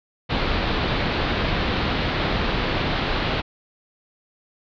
pink low-pass noise, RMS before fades -23 dBFS, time 0.29-3.42 s, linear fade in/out 20 ms, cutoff 4300 Hz, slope 48 dB/octave, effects none

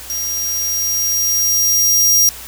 sawtooth tone with level ramp, 5700 Hz, F8, 34 cents sharp, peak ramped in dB -17 to -6 dBFS, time 0.1-2.29 s, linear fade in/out 0 ms, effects added 60 Hz sine -41 dBFS peak until 2.47 s + white hiss -33 dBFS RMS until 2.47 s

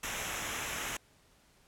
pink noise with comb filter, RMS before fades -37 dBFS, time 0.03-0.97 s, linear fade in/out 5 ms, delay 0.22 ms, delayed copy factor -0.7, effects pink hiss -65 dBFS RMS until 1.67 s + low-pass 12000 Hz 12 dB/octave

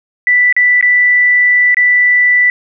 sine tone with dropouts, 1975.5 Hz, B6, in tune, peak -6 dBFS, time 0.27-2.5 s, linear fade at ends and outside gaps 1 ms, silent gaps 0.526-0.565 / 0.811-0.826 / 1.745-1.769 s, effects none

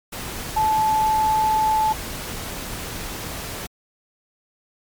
sine tone in noise, 869 Hz, A5, 22 cents flat, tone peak -16 dBFS, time 0.56-1.93 s, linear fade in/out 10 ms, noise pink, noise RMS -31 dBFS, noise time 0.12-3.67 s, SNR +12 dB, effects MP3 96 kbps

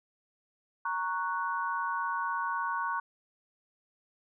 sine chord, F# major, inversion first, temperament equal, 932.3 / 1108.7 / 1480 Hz, A#5 / C#6 / F#6, 0 / 0 / 0 cents, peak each -34 / -33 / -35 dBFS, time 0.85-3 s, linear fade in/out 5 ms, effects none

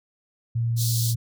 sine tone, 116.3 Hz, A#2, 4 cents flat, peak -21 dBFS, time 0.55-1.16 s, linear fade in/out 10 ms
pink high-pass noise, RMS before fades -29 dBFS, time 0.76-1.15 s, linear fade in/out 50 ms, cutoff 3800 Hz, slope 48 dB/octave
effects none

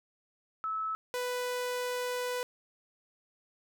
sine / sawtooth tone pair in turn, 1302 / 495.4 Hz, E6 / B4, -22 / +5 cents, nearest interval octave + perfect fourth, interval 1673 cents, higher first, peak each -31 / -28 dBFS, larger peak second, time 0.64-0.95 / 1.14-2.43 s, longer second, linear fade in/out 0 ms, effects none

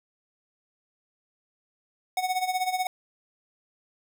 square tone with tremolo, 740 Hz, F#5, in tune, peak -23 dBFS, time 2.17-2.87 s, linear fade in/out 2 ms, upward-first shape sine, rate 16 Hz, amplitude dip 75%, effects none

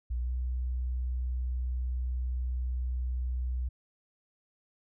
sine tone with pitch glide, 60.3 to 62.35 Hz, B1 to B1, -41 to +17 cents, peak -29 dBFS, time 0.1-3.69 s, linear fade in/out 10 ms, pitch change +58 cents, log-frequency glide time 0.2-0.31 s, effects none

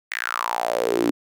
sawtooth tone with high-pass filter sweep, 58.5 Hz, A#1, 7 cents sharp, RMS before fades -24 dBFS, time 0.11-1.11 s, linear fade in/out 10 ms, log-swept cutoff 2000 to 280 Hz, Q 6, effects none

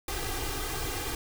pink noise with comb filter, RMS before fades -33 dBFS, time 0.08-1.15 s, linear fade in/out 2 ms, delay 2.5 ms, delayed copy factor +1, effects none

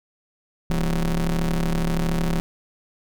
40% pulse ring-modulated tone, 74.2 Hz, D2, 18 cents sharp, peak -16 dBFS, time 0.7-2.4 s, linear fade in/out 0 ms, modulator 94.9 Hz, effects none

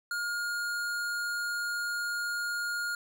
sine tone with hard clipping, 1422 Hz, F6, 31 cents sharp, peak -32 dBFS, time 0.11-2.95 s, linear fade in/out 2 ms, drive 17 dB, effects none

